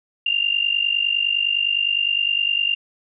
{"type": "tone with amplitude modulation", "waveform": "sine", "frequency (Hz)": 2794, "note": "F7", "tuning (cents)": 0, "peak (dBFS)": -14, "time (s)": [0.26, 2.75], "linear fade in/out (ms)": 5, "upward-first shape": "sine", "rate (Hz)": 49.8, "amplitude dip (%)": 80, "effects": []}